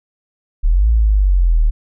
sine linear two-way sweep, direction up then down, 33.89 to 57.1 to 36.72 Hz, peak -9 dBFS, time 0.63-1.71 s, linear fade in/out 20 ms, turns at 0.89 s, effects none

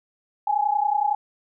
sine tone pair together, 816 / 846.8 Hz, G#5 / G#5, -31 / +33 cents, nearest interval minor second, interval 64 cents, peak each -22 dBFS, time 0.47-1.15 s, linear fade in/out 5 ms, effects none

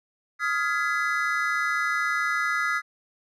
triangle chord, F half-diminished seventh, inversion third, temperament just, 1257.2 / 1396.9 / 1676.3 / 2012 Hz, Eb6 / F6 / Ab6 / Cb7, +18 / 0 / +16 / +32 cents, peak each -27 dBFS, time 0.39-2.82 s, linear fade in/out 50 ms, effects none

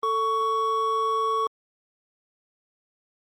triangle tone pair together, 444.6 / 1117 Hz, A4 / C#6, +18 / +13 cents, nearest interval octave + major third, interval 1595 cents, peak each -26 / -21 dBFS, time 0.03-1.47 s, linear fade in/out 2 ms, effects Opus 24 kbps

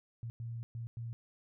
sine tone bursts at uneven times, 116.3 Hz, A#2, 4 cents flat, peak -38 dBFS, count 4, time 0.23-0.3 / 0.4-0.63 / 0.75-0.87 / 0.97-1.13 s, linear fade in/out 0 ms, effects none

